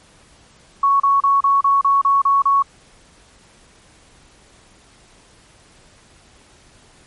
sine tone bursts, 1111 Hz, C#6, 4 cents sharp, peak -11 dBFS, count 9, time 0.83-2.624 s, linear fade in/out 5 ms, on 170 ms, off 33 ms, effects pink hiss -50 dBFS RMS until 7.06 s + MP3 48 kbps

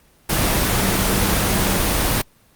sine tone in noise, 192.8 Hz, G3, 28 cents flat, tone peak -25 dBFS, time 0.81-1.78 s, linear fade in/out 10 ms, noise pink, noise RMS -18 dBFS, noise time 0.29-2.22 s, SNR -10 dB, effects pink hiss -55 dBFS RMS until 2.55 s + Opus 24 kbps

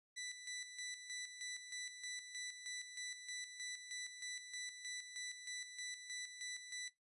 15% pulse tone with tremolo, 1982 Hz, B6, 6 cents sharp, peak -38 dBFS, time 0.16-6.9 s, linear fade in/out 20 ms, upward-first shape square, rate 3.2 Hz, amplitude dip 60%, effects noise-tail reverb RT60 0.2 s tail -20 dB re dry + resampled to 24000 Hz

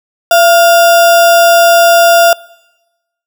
sine tone with sample-and-hold, 680 Hz, F5, 46 cents flat, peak -3 dBFS, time 0.31-2.33 s, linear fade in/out 2 ms, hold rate 2100 Hz, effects noise-tail reverb RT60 1.0 s tail -23 dB re dry

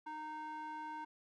square tone with band-pass filter, 308.8 Hz, D#4, 13 cents flat, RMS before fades -45 dBFS, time 0.06-1.05 s, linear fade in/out 10 ms, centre 1100 Hz, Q 8, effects none

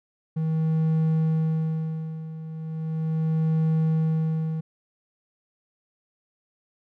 triangle tone with tremolo, 159.4 Hz, D#3, 42 cents sharp, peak -17 dBFS, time 0.36-4.61 s, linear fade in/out 10 ms, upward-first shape sine, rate 0.37 Hz, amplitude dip 80%, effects none

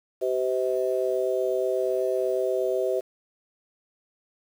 harmonic tone, 128.2 Hz, C3, 35 cents flat, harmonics 3 / 4 / 5, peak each -26 / -27 / -28 dBFS, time 0.21-3.01 s, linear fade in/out 20 ms, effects 8-bit

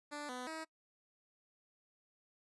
10% pulse tone with pitch steps, 293.6 / 250.5 / 319.3 Hz, D4 / B3 / D#4, 0 / +25 / +45 cents, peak -34 dBFS, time 0.11-0.65 s, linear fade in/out 20 ms, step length 180 ms, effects noise-tail reverb RT60 0.1 s tail -24 dB re dry + resampled to 24000 Hz

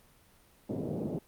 pink band-pass noise, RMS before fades -35 dBFS, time 0.69-1.19 s, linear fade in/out 5 ms, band 120 to 550 Hz, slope 24 dB/octave, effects pink hiss -62 dBFS RMS until 1.27 s + Opus 32 kbps

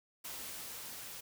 white noise with level ramp, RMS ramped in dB -44 to -47 dBFS, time 0.24-1.21 s, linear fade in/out 10 ms, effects none

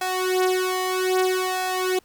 sawtooth tone with flanger, 370.7 Hz, F#4, 3 cents sharp, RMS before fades -23 dBFS, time 0.01-1.99 s, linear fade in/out 5 ms, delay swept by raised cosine 1.5 to 3.7 ms, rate 0.62 Hz, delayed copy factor +0.9, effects pink hiss -59 dBFS RMS until 2.04 s

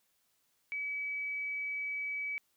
sine tone, 2285 Hz, D7, 48 cents flat, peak -34 dBFS, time 0.72-2.38 s, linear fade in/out 0 ms, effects white hiss -75 dBFS RMS until 2.56 s

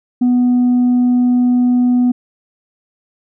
sine tone, 246.9 Hz, B3, in tune, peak -7 dBFS, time 0.21-2.12 s, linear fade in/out 10 ms, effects tanh soft clip ceiling -8 dBFS

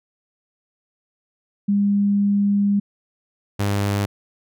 sine / sawtooth tone pair in turn, 202 / 101 Hz, G#3 / G#2, -48 / -48 cents, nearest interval octave, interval 1200 cents, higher first, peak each -15 dBFS, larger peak neither, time 1.68-2.8 / 3.59-4.06 s, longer first, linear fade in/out 10 ms, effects none

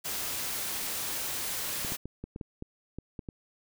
white noise, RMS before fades -34 dBFS, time 0.04-1.97 s, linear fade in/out 20 ms
clicks, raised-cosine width 3 ms, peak -25 dBFS, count 10, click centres 1.848 / 1.921 / 2.056 / 2.24 / 2.361 / 2.412 / 2.624 / 2.986 / 3.192 / 3.288 s
effects none

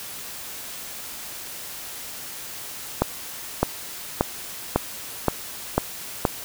accelerating click train, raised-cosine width 1 ms, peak -3 dBFS, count 7, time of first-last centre 3.02-6.252 s, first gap 610 ms, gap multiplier 0.95, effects white hiss -36 dBFS RMS until 6.44 s

